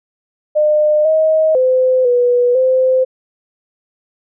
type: tone with pitch steps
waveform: sine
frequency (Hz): 605 / 631 / 513 / 488.6 / 517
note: D#5 / D#5 / C5 / B4 / C5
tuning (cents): -49 / +24 / -34 / -19 / -21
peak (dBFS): -9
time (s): 0.55-3.05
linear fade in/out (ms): 20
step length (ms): 500
effects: none